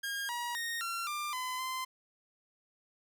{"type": "tone with pitch steps", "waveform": "sawtooth", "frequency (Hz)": [1621, 957, 1856, 1367, 1192, 1016, 1034], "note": ["G#6", "A#5", "A#6", "F6", "D6", "B5", "C6"], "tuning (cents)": [-42, 45, -8, -37, 25, 49, -21], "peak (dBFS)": -31, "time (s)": [0.03, 1.85], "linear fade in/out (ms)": 10, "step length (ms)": 260, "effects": []}